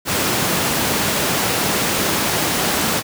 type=high-pass noise; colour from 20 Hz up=pink; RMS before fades=-19 dBFS; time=0.05-3.03 s; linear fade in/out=50 ms; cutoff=140 Hz; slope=12 dB/octave; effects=none